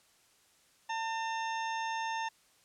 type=harmonic tone with a mistuned harmonic; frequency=900 Hz; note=A5; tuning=39 cents sharp; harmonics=1 / 2 / 3 / 4 / 6 / 7; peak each=-34 / -40 / -44 / -46 / -50 / -51 dBFS; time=0.89-2.29 s; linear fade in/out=10 ms; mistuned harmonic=7; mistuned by=+24 cents; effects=white hiss -66 dBFS RMS until 2.64 s + low-pass 10000 Hz 12 dB/octave